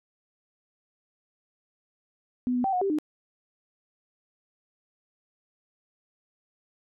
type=tone with pitch steps; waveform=sine; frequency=249.1 / 246.6 / 775 / 727 / 393 / 304.1 Hz; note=B3 / B3 / G5 / F#5 / G4 / D#4; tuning=+15 / -2 / -20 / -31 / +4 / -40 cents; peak=-23 dBFS; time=2.47-2.986 s; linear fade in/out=0 ms; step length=86 ms; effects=none